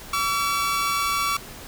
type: tone pair together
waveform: sawtooth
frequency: 1141 / 1353.1 Hz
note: C#6 / E6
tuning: +50 / +45 cents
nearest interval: minor third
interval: 295 cents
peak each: -19 / -24 dBFS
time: 0.13-1.37 s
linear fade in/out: 5 ms
effects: pink hiss -40 dBFS RMS until 1.67 s